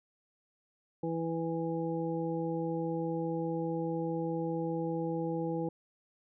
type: harmonic tone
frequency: 164.81 Hz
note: E3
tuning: in tune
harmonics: 1 / 2 / 3 / 5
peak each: -36 / -35 / -36 / -42 dBFS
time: 1.03-5.69 s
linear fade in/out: 5 ms
effects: none